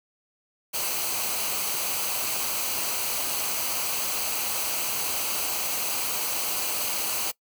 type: noise with comb filter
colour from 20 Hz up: white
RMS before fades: -28 dBFS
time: 0.73-7.32 s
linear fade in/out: 20 ms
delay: 0.56 ms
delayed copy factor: -0.55
effects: noise-tail reverb RT60 0.1 s tail -22 dB re dry